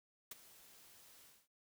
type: noise with ADSR envelope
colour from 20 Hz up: white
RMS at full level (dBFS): -45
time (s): 0.31-1.48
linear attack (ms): 6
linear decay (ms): 20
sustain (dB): -17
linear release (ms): 230
effects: none